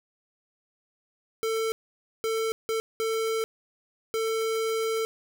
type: tone bursts at uneven times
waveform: square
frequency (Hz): 446.4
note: A4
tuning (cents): +25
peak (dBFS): -26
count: 5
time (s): 1.43-1.72 / 2.24-2.52 / 2.69-2.8 / 3-3.44 / 4.14-5.05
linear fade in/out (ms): 0
effects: none